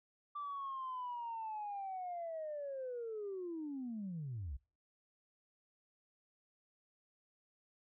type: linear sweep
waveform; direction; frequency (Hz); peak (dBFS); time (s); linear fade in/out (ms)
sine; down; 1174.7 to 58.27; -39; 0.35-4.57; 10
effects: noise-tail reverb RT60 0.4 s tail -26 dB re dry + tanh soft clip ceiling -36 dBFS